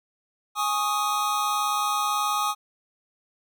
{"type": "chord", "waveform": "square", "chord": "Ab suspended fourth", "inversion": "none", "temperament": "just", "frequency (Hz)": [830.6, 1107.5, 1245.9], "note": ["Ab5", "Db6", "Eb6"], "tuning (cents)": [0, -2, 2], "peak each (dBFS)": [-29, -31, -26], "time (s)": [0.55, 2.55], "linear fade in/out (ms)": 50, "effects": []}